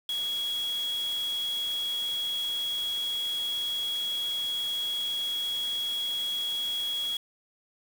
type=tone in noise; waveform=sine; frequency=3326 Hz; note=G#7; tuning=2 cents sharp; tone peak=-28 dBFS; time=0.09-7.17 s; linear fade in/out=2 ms; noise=white; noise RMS=-43 dBFS; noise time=0.09-7.17 s; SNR=+12 dB; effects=none